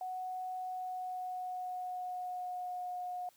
sine tone with pitch glide, 740 to 722.3 Hz, F#5 to F#5, 0 to -42 cents, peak -37 dBFS, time 0.01-3.29 s, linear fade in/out 2 ms, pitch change -42 cents, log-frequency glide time 0.53-2.95 s, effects white hiss -67 dBFS RMS until 3.36 s

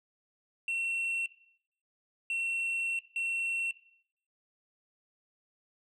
sine tone bursts at uneven times, 2715 Hz, F7, 50 cents flat, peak -27 dBFS, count 3, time 0.68-1.26 / 2.3-2.99 / 3.16-3.71 s, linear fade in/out 2 ms, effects noise-tail reverb RT60 0.6 s tail -17 dB re dry + tanh soft clip ceiling -29 dBFS

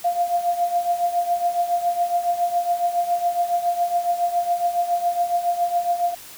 sine tone with tremolo, 698.5 Hz, F5, in tune, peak -15 dBFS, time 0.04-6.15 s, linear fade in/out 10 ms, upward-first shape triangle, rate 7.2 Hz, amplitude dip 80%, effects white hiss -41 dBFS RMS until 6.37 s

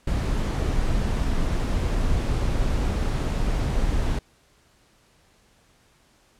brown noise, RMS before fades -23 dBFS, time 0.07-4.19 s, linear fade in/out 5 ms, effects pink hiss -60 dBFS RMS until 6.39 s + low-pass 10000 Hz 12 dB/octave

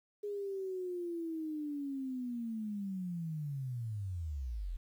sine linear sweep, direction down, 415.3 to 37.65 Hz, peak -36 dBFS, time 0.23-4.77 s, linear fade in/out 10 ms, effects 11-bit

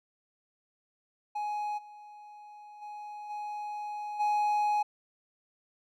triangle tone with level steps, 836 Hz, G#5, 11 cents sharp, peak -29 / -45 / -38 / -33 / -23 dBFS, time 1.35-4.83 s, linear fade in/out 10 ms, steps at 1.77 / 2.81 / 3.29 / 4.19 s, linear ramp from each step 20 ms, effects none

